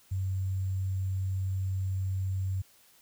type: tone with sample-and-hold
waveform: sine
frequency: 94.8 Hz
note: F#2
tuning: 43 cents sharp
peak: -28 dBFS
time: 0.11-2.62 s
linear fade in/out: 10 ms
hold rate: 7350 Hz
effects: white hiss -61 dBFS RMS until 3.01 s